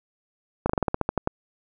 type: slowing click train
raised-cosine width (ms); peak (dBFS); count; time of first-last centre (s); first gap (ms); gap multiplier
1; -8; 11; 0.66-1.274; 35; 1.12
effects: none